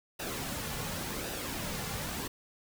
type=noise with flanger; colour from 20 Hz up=pink; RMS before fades=-37 dBFS; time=0.19-2.28 s; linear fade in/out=10 ms; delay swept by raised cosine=0.91 to 3.21 ms; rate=0.9 Hz; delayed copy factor=-0.5; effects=none